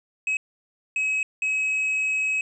triangle tone bursts at uneven times, 2556 Hz, D#7, 46 cents sharp, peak -20 dBFS, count 3, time 0.27-0.37 / 0.96-1.23 / 1.42-2.41 s, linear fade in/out 2 ms, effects resampled to 24000 Hz

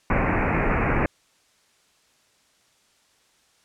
pink low-pass noise, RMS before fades -22 dBFS, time 0.1-1.06 s, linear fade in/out 2 ms, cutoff 2500 Hz, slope 96 dB/octave, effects white hiss -62 dBFS RMS until 3.64 s + low-pass 8000 Hz 12 dB/octave

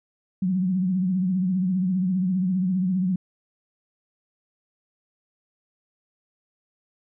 sine tone with vibrato, 185 Hz, F#3, in tune, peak -20 dBFS, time 0.42-3.16 s, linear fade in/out 5 ms, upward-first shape triangle, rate 15 Hz, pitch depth 95 cents each way, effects none

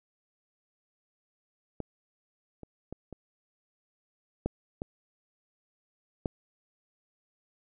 clicks, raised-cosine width 2 ms, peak -21 / -30 / -25 / -28 / -15 / -21 / -16 dBFS, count 7, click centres 1.803 / 2.633 / 2.926 / 3.127 / 4.46 / 4.819 / 6.258 s, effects none

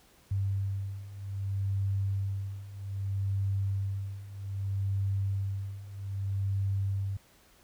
sine beating tone pair, 97.8 / 98.43 Hz, G2 / G2, -4 / +8 cents, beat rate 0.63 Hz, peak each -34 / -31 dBFS, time 0.31-7.17 s, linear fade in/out 5 ms, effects pink hiss -61 dBFS RMS until 7.63 s

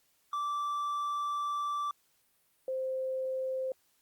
triangle / sine tone pair in turn, 1167 / 522.4 Hz, D6 / C5, -11 / -3 cents, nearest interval octave + major second, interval 1392 cents, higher first, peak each -29 / -31 dBFS, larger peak first, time 0.33-1.91 / 2.68-3.72 s, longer first, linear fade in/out 2 ms, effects white hiss -71 dBFS RMS until 4.01 s + Opus 48 kbps

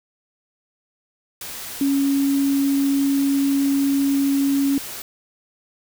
sine tone in noise, 277.2 Hz, C#4, in tune, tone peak -16 dBFS, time 1.81-4.78 s, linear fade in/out 2 ms, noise white, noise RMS -33 dBFS, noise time 1.41-5.02 s, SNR +14 dB, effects none

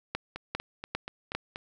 two click trains, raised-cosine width 0.3 ms, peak -21 / -14 dBFS, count 6 / 4, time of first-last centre 0.36-1.559 / 0.15-1.35 s, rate 4.17 / 2.5 Hz, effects none

